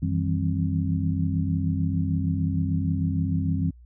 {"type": "tone cluster", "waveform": "sine", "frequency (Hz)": [91.5, 160.4, 167, 196.7, 265.7], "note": ["F#2", "E3", "E3", "G3", "C4"], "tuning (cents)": [-19, -47, 23, 6, 27], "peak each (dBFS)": [-26, -27, -31, -31, -30], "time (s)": [0.02, 3.71], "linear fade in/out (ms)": 10, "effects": ["added 60 Hz sine -46 dBFS peak until 3.85 s"]}